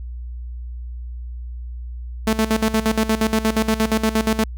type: tone with tremolo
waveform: sawtooth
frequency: 220 Hz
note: A3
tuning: in tune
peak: -11 dBFS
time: 2.27-4.44 s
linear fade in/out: 5 ms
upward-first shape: square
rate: 8.5 Hz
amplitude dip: 80%
effects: added 60 Hz sine -28 dBFS peak until 4.57 s